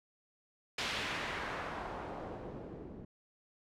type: noise with low-pass filter sweep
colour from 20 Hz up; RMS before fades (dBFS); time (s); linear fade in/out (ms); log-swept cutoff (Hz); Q
white; -41; 0.78-3.05; 5; 3600 to 260; 1.1
effects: none